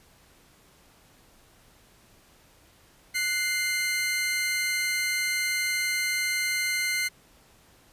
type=tone pair together; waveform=sawtooth; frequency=1480 / 2093 Hz; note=F#6 / C7; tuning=0 / 0 cents; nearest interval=tritone; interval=600 cents; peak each=-31 / -22 dBFS; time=3.14-7.09 s; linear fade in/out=20 ms; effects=pink hiss -58 dBFS RMS until 7.92 s + resampled to 32000 Hz